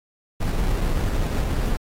brown noise with sample-and-hold, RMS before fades -22 dBFS, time 0.4-1.77 s, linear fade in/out 10 ms, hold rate 3150 Hz, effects AAC 48 kbps

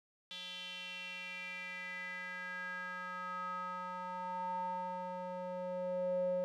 square tone with band-pass filter sweep, 181.5 Hz, F#3, 33 cents flat, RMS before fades -41 dBFS, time 0.31-6.44 s, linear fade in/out 0 ms, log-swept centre 3400 to 510 Hz, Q 5.7, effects none

